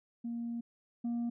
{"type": "tone pair in turn", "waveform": "sine", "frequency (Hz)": [234.6, 236.4], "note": ["A#3", "A#3"], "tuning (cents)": [11, 24], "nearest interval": "unison", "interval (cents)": 13, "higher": "second", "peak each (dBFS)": [-34, -29], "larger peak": "second", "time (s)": [[0.24, 0.61], [1.04, 1.3]], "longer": "first", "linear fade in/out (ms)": 10, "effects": ["tanh soft clip ceiling -31 dBFS"]}